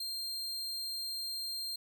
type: tone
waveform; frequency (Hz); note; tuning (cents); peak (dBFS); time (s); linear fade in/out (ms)
40% pulse; 4188; C8; +1; -35; 0-1.76; 5
effects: none